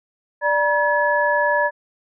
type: tone cluster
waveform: sine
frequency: 588 / 958 / 1706 Hz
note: D5 / A#5 / G#6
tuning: +2 / +47 / +46 cents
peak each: -20 dBFS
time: 0.41-1.71 s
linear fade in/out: 50 ms
effects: none